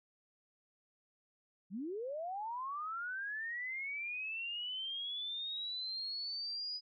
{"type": "linear sweep", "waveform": "sine", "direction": "up", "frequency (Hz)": [170, 4978], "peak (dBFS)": -38, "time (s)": [1.7, 6.81], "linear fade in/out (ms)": 50, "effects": []}